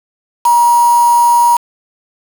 sine tone with quantisation, 951 Hz, A#5, 34 cents sharp, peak -6 dBFS, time 0.45-1.57 s, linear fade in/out 5 ms, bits 3, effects none

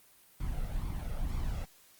brown noise with flanger, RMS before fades -34 dBFS, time 0.4-1.65 s, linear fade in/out 5 ms, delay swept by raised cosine 0.88 to 1.51 ms, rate 2.1 Hz, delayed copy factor +0.65, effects white hiss -61 dBFS RMS until 1.99 s + Opus 32 kbps

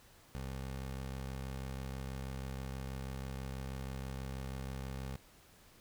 20% pulse tone, 66.2 Hz, C2, 21 cents sharp, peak -35 dBFS, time 0.35-5.16 s, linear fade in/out 0 ms, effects pink hiss -62 dBFS RMS until 5.8 s

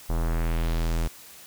square tone with low-pass filter sweep, 41.2 Hz, E1, in tune, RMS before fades -25 dBFS, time 0.09-1.08 s, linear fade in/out 10 ms, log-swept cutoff 980 to 10000 Hz, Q 1.3, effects white hiss -47 dBFS RMS until 1.46 s

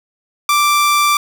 sawtooth tone, 1174.7 Hz, D6, in tune, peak -7 dBFS, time 0.49-1.17 s, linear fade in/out 2 ms, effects none

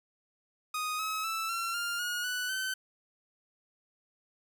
sawtooth tone with pitch steps, 1244.5 / 1281.7 / 1320 / 1359.5 / 1400.1 / 1442 / 1485.1 / 1529.5 Hz, D#6 / E6 / E6 / F6 / F6 / F#6 / F#6 / G6, 0 / -49 / +2 / -47 / +4 / -45 / +6 / -43 cents, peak -28 dBFS, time 0.74-2.74 s, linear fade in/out 5 ms, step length 250 ms, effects none

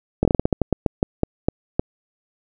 slowing click train, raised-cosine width 2 ms, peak -3 dBFS, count 15, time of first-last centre 0.23-1.795 s, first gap 21 ms, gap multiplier 1.23, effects none

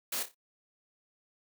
white noise with echo, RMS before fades -34 dBFS, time 0.12-0.23 s, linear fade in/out 5 ms, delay 29 ms, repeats 4, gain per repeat -9 dB, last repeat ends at 0.346 s, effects noise-tail reverb RT60 0.1 s tail -25 dB re dry + high-pass 200 Hz 12 dB/octave

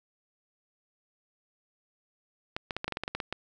clicks, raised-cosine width 0.3 ms, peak -16 dBFS, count 12, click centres 2.565 / 2.708 / 2.766 / 2.844 / 2.88 / 2.923 / 2.971 / 3.036 / 3.079 / 3.15 / 3.202 / 3.326 s, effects none

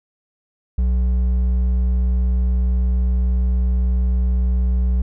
triangle tone with hard clipping, 61.7 Hz, B1, 1 cent flat, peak -16 dBFS, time 0.78-5.02 s, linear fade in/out 5 ms, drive 8 dB, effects none

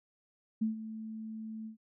sine tone with ADSR envelope, 220 Hz, A3, in tune, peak -26 dBFS, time 0.61-1.77 s, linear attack 12 ms, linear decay 130 ms, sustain -13 dB, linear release 110 ms, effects none

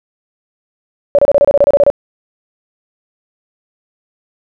sine tone bursts, 570 Hz, C#5, 48 cents sharp, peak -4 dBFS, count 12, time 1.15-1.901 s, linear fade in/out 0 ms, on 36 ms, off 29 ms, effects none

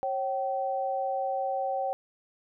sine tone pair together, 543.8 / 769 Hz, C#5 / G5, -33 / -33 cents, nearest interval tritone, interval 600 cents, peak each -31 / -29 dBFS, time 0.03-1.93 s, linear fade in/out 0 ms, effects none

